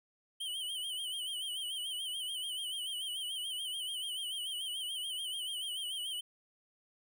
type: tone with vibrato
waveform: square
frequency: 3073 Hz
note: G7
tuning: 35 cents flat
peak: -37 dBFS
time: 0.4-6.21 s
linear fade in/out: 10 ms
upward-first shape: sine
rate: 6.9 Hz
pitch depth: 89 cents each way
effects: none